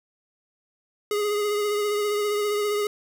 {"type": "tone with vibrato", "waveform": "square", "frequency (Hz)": 415.3, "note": "G#4", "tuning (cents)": 0, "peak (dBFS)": -23, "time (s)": [1.11, 2.87], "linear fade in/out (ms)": 2, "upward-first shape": "triangle", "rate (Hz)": 15, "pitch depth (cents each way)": 31, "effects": ["9-bit"]}